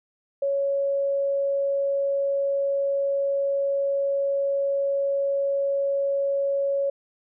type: tone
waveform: sine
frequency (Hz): 556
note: C#5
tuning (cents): +5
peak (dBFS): -21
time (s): 0.42-6.9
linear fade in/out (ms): 5
effects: none